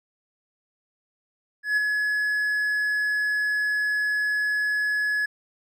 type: tone with ADSR envelope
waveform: triangle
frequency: 1695 Hz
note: G#6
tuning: 35 cents sharp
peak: -16 dBFS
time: 1.63-5.26 s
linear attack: 140 ms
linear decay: 15 ms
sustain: -4 dB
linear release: 8 ms
effects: none